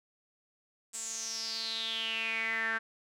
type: tone with band-pass filter sweep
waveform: sawtooth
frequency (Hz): 224.6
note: A3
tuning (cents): +36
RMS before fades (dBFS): -35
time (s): 0.93-2.79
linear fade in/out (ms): 20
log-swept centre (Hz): 7900 to 1600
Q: 7.6
effects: none